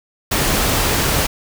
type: noise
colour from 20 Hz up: pink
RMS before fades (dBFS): -17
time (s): 0.31-1.27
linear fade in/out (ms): 10
effects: none